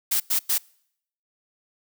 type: noise bursts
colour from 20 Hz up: blue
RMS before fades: -22 dBFS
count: 3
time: 0.11-0.582 s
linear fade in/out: 10 ms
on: 92 ms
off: 98 ms
effects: noise-tail reverb RT60 0.7 s tail -26 dB re dry